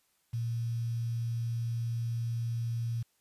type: tone with quantisation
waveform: sine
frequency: 116.54 Hz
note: A#2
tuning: in tune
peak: -30 dBFS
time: 0.33-3.03 s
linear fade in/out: 10 ms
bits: 9
effects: white hiss -73 dBFS RMS until 3.2 s + resampled to 32000 Hz